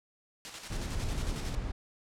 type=noise with tremolo; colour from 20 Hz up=white; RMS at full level=-40 dBFS; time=0.45-1.55 s; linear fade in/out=0 ms; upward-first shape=square; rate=11 Hz; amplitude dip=45%
type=noise; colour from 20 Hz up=brown; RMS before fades=-34 dBFS; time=0.7-1.72 s; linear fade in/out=10 ms
effects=low-pass 7000 Hz 12 dB/octave